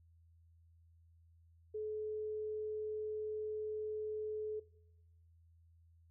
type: tone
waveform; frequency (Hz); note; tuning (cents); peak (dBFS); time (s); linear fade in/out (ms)
sine; 428.8; A4; -45; -38; 1.74-4.6; 10
effects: noise-tail reverb RT60 0.9 s tail -20 dB re dry + added 83 Hz sine -63 dBFS peak until 6.1 s